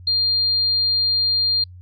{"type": "tone", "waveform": "sine", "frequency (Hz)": 4200, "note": "C8", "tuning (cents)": 6, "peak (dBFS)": -16, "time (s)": [0.07, 1.64], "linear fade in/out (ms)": 5, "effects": ["added 90 Hz sine -38 dBFS peak until 1.81 s", "Opus 48 kbps"]}